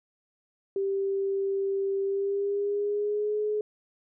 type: tone with pitch glide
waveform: sine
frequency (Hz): 392 to 422.6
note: G4 to G#4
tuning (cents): 0 to +30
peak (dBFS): -25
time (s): 0.76-3.61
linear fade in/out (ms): 2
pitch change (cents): +130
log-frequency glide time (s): 2.03-3.39
effects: none